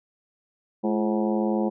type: harmonic tone with a mistuned harmonic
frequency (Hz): 106.9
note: A2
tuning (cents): -49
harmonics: 2 / 3 / 4 / 5 / 6 / 7 / 8 / 9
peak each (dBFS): -24 / -27 / -33 / -30 / -38 / -34 / -37 / -40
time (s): 0.83-1.7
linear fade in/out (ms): 20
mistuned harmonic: 3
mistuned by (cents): +110
effects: none